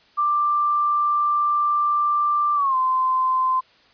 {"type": "tone with pitch glide", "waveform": "sine", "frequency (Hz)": [1181, 1034.1], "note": ["D6", "C6"], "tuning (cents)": [9, -21], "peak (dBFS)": -17, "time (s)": [0.17, 3.61], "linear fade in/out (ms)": 20, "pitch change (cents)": -230, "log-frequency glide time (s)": [2.55, 2.76], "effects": ["white hiss -55 dBFS RMS until 3.93 s", "resampled to 11025 Hz"]}